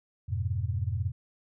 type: chord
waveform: sine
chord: F diminished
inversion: none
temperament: equal with one note detuned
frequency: 87.31 / 103.83 / 125.56 Hz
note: F2 / Ab2 / Cb3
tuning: 0 / 0 / +29 cents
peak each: -31 / -31 / -34 dBFS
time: 0.28-1.12 s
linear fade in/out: 20 ms
effects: none